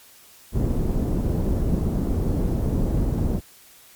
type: low-pass noise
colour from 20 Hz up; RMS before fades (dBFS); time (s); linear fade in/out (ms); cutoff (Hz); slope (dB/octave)
pink; -22; 0.52-3.41; 50; 330; 12
effects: white hiss -50 dBFS RMS until 3.95 s + MP3 96 kbps